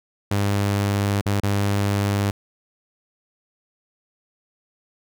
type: tone with dropouts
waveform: sawtooth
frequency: 100.8 Hz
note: G2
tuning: 49 cents sharp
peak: -15 dBFS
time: 0.31-2.31 s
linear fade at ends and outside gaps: 5 ms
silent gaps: 1.212-1.259 / 1.402-1.433 s
effects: none